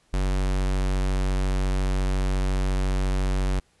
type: tone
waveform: square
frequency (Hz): 47.15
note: F#1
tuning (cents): +33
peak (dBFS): -22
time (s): 0.13-3.6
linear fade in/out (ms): 10
effects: pink hiss -64 dBFS RMS until 3.8 s + resampled to 24000 Hz